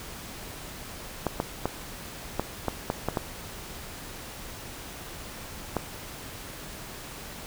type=clicks; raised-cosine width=1 ms; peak=-11 dBFS; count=9; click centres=1.267 / 1.401 / 1.656 / 2.396 / 2.683 / 2.901 / 3.086 / 3.172 / 5.767 s; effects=pink hiss -41 dBFS RMS until 7.46 s